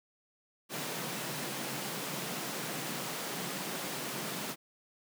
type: high-pass noise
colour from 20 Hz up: pink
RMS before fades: -38 dBFS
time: 0.69-4.56 s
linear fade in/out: 50 ms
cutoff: 130 Hz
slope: 96 dB/octave
effects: none